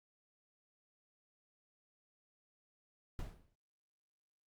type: noise with exponential decay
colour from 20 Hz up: brown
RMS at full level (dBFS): -40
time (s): 3.19-3.55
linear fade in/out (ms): 1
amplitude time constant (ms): 78
effects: Opus 48 kbps